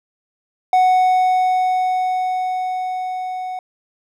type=tone with level ramp; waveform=triangle; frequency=740 Hz; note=F#5; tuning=in tune; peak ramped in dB=-8 to -22 dBFS; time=0.73-3.59 s; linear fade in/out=2 ms; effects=none